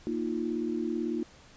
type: chord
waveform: sine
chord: Bb suspended fourth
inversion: none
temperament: equal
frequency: 233.1 / 311.1 / 349.2 Hz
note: Bb3 / Eb4 / F4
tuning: 0 / 0 / 0 cents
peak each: -33 dBFS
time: 0.07-1.23 s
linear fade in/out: 0 ms
effects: pink hiss -55 dBFS RMS until 1.56 s + resampled to 16000 Hz